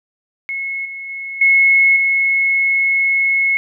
sine tone with level steps, 2181 Hz, C#7, 29 cents flat, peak -20 / -26 / -24 / -8 / -12 dBFS, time 0.49-3.57 s, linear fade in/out 0 ms, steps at 0.85 / 1.09 / 1.41 / 1.96 s, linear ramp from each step 5 ms, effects none

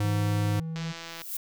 square tone, 103.83 Hz, G#2, in tune, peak -25 dBFS, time 0-0.6 s, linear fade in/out 5 ms
triangle tone with pitch glide, 163 to 161.87 Hz, E3 to E3, -19 to -31 cents, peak -29 dBFS, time 0.03-0.93 s, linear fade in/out 20 ms, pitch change -12 cents, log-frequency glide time 0.42-0.59 s
click train, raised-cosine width 0.2 ms, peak -22 dBFS, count 77, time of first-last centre 0.76-1.218 s, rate 166 Hz
violet noise with exponential growth, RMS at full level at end -30 dBFS, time 0.96-1.37 s, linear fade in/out 5 ms, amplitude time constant 89 ms
effects none

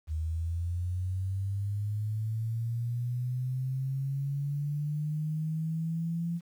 sine linear sweep, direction up, 77.4 to 171.2 Hz, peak -29 dBFS, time 0.07-6.41 s, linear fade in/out 50 ms, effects 10-bit

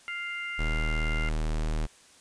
harmonic tone, 698.5 Hz, F5, in tune, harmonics 2 / 3 / 4, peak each -38 / -34 / -41 dBFS, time 0.08-1.29 s, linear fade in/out 0 ms
square tone, 38.89 Hz, D#1, in tune, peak -27 dBFS, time 0.58-1.87 s, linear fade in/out 20 ms
effects white hiss -56 dBFS RMS until 2.2 s + resampled to 22050 Hz

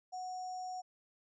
sine tone with sample-and-hold, 738 Hz, F#5, 5 cents flat, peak -39 dBFS, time 0.12-0.82 s, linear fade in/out 20 ms, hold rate 6300 Hz, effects resampled to 16000 Hz

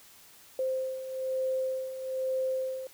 sine beating tone pair, 521 / 522.1 Hz, C5 / C5, -7 / -4 cents, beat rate 1.1 Hz, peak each -36 / -30 dBFS, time 0.59-2.87 s, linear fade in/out 2 ms, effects white hiss -55 dBFS RMS until 2.93 s

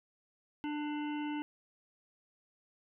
harmonic tone with a mistuned harmonic, 297.1 Hz, D4, 20 cents sharp, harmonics 1 / 3 / 5 / 7 / 9 / 10, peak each -35 / -43 / -50 / -51 / -52 / -53 dBFS, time 0.64-1.42 s, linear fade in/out 0 ms, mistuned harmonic 9, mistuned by +16 cents, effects none

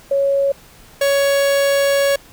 sine / 45% pulse tone pair in turn, 554.4 / 558.3 Hz, C#5 / C#5, 0 / +12 cents, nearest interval unison, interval 12 cents, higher second, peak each -13 dBFS, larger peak neither, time 0.11-0.52 / 1.01-2.16 s, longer second, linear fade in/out 5 ms, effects pink hiss -45 dBFS RMS until 2.32 s

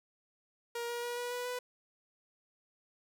sawtooth tone with pitch steps, 472 / 476.7 / 481.4 / 486.1 / 490.9 / 495.8 Hz, A#4 / A#4 / B4 / B4 / B4 / B4, +22 / +39 / -44 / -28 / -10 / +7 cents, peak -32 dBFS, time 0.75-1.59 s, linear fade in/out 5 ms, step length 140 ms, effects none

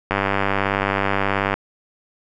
click train, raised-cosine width 0.5 ms, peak -4 dBFS, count 142, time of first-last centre 0.11-1.54 s, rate 98.6 Hz, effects none

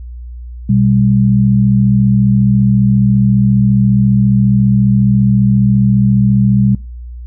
sine tone pair together, 123.47 / 198.1 Hz, B2 / G3, 0 / +18 cents, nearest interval minor sixth, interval 818 cents, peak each -10 dBFS, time 0.69-6.75 s, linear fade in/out 5 ms, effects noise-tail reverb RT60 0.3 s tail -23 dB re dry + added 60 Hz sine -25 dBFS peak until 7.26 s

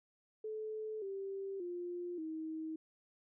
sine tone with pitch steps, 433.4 / 390.6 / 352 / 317.3 Hz, A4 / G4 / F4 / D#4, -26 / -6 / +14 / +34 cents, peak -39 dBFS, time 0.44-2.76 s, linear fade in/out 5 ms, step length 580 ms, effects none

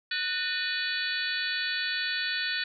harmonic tone with a mistuned harmonic, 493.9 Hz, B4, in tune, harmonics 3 / 4 / 5 / 6 / 7 / 8 / 9, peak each -34 / -33 / -36 / -40 / -37 / -36 / -36 dBFS, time 0.11-2.64 s, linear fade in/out 5 ms, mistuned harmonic 4, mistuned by -140 cents, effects none

